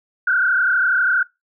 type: tone with frequency modulation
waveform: sine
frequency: 1480 Hz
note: F#6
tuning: in tune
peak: -14 dBFS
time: 0.27-1.23 s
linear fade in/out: 5 ms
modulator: 32.3 Hz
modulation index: 2.4
effects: noise-tail reverb RT60 0.2 s tail -22 dB re dry